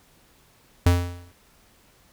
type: tone with exponential decay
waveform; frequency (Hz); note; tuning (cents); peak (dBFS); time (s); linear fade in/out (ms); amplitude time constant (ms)
square; 88; F2; +14; -13; 0.86-1.32; 5; 100
effects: pink hiss -58 dBFS RMS until 2.12 s